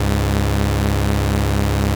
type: tone pair together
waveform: sawtooth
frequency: 69.3 / 101.92 Hz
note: C#2 / G#2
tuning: 0 / -32 cents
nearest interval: perfect fifth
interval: 668 cents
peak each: -14 dBFS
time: 0-1.95 s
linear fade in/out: 5 ms
effects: 7-bit